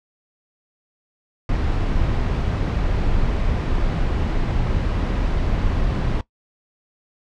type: noise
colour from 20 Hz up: brown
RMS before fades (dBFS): -20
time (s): 1.49-6.21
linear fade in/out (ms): 2
effects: noise-tail reverb RT60 0.1 s tail -18 dB re dry + low-pass 4000 Hz 12 dB/octave